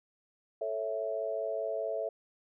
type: chord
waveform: sine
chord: A major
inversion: none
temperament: equal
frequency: 440 / 554.4 / 659.3 Hz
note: A4 / C#5 / E5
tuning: 0 / 0 / 0 cents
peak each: -37 / -37 / -34 dBFS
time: 0.61-2.09 s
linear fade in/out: 5 ms
effects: none